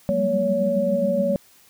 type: tone cluster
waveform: sine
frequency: 183.1 / 194.8 / 202 / 234.2 / 563 Hz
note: F#3 / G3 / G#3 / A#3 / C#5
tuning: -18 / -11 / -48 / +8 / +27 cents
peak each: -29 / -29 / -27 / -27 / -20 dBFS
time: 0.09-1.36 s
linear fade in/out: 0 ms
effects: white hiss -54 dBFS RMS until 1.69 s